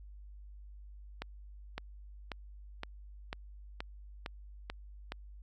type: accelerating click train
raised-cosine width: 0.3 ms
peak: -22 dBFS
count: 9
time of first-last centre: 1.22-5.121 s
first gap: 560 ms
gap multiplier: 0.96
effects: added 50 Hz sine -48 dBFS peak until 5.42 s